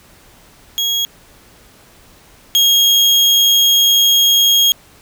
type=tone pair in turn; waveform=35% pulse; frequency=3300 / 3266 Hz; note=G#7 / G#7; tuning=-12 / -30 cents; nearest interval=unison; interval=18 cents; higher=first; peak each=-13 / -7 dBFS; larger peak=second; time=0.78-1.05 / 2.55-4.72 s; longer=second; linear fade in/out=0 ms; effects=pink hiss -46 dBFS RMS until 5.01 s